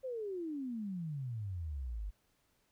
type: exponential sweep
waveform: sine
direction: down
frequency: 537 to 47.05 Hz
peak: -37 dBFS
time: 0.03-2.11 s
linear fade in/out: 20 ms
effects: pink hiss -75 dBFS RMS until 2.71 s